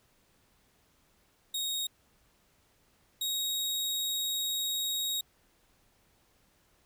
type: tone pair in turn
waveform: sawtooth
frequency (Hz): 3755 / 3776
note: A#7 / A#7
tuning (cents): +12 / +22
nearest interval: unison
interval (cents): 10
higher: second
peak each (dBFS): -28 / -27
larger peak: second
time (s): 1.54-1.87 / 3.21-5.21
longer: second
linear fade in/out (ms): 5
effects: pink hiss -68 dBFS RMS until 6.85 s